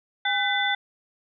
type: tone cluster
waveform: sine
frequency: 808 / 1522 / 2006 / 3512 Hz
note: G#5 / F#6 / B6 / A7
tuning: -48 / +48 / +26 / -4 cents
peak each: -27 dBFS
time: 0.25-0.75 s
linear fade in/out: 5 ms
effects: none